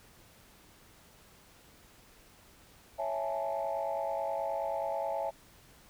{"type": "chord", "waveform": "sine", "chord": "A major seventh", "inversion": "first", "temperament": "equal", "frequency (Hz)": [554.4, 659.3, 830.6, 880], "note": ["C#5", "E5", "G#5", "A5"], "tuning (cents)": [0, 0, 0, 0], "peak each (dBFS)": [-36, -34, -37, -38], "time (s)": [2.98, 5.31], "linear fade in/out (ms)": 20, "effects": ["tanh soft clip ceiling -24 dBFS", "pink hiss -59 dBFS RMS until 5.89 s"]}